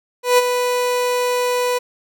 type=tone with ADSR envelope; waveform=30% pulse; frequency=493.9 Hz; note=B4; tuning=in tune; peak=-6 dBFS; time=0.23-1.79 s; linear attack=150 ms; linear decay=27 ms; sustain=-8 dB; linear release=15 ms; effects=none